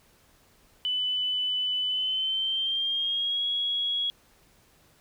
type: tone with pitch glide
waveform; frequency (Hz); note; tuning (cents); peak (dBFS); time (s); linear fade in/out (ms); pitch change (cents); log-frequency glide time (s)
sine; 2998 to 3326; F#7 to G#7; +22 to +2; -25; 0.85-4.1; 0; +180; 1.86-3.46
effects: pink hiss -61 dBFS RMS until 5 s